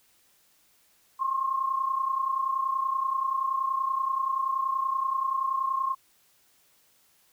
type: tone pair together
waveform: sine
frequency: 1062.5 / 1093 Hz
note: C6 / C#6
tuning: +26 / -25 cents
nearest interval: unison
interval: 49 cents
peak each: -26 / -31 dBFS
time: 1.19-5.95 s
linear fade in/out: 20 ms
effects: white hiss -64 dBFS RMS until 7.32 s